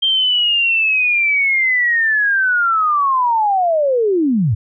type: linear sweep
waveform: sine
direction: down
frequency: 3180 to 91.5 Hz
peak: -12 dBFS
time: 0.02-4.55 s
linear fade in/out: 10 ms
effects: none